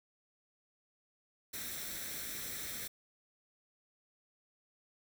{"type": "noise with comb filter", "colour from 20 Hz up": "white", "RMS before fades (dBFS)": -42, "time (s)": [1.53, 2.88], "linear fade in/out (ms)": 10, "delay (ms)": 0.52, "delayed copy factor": 0.6, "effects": []}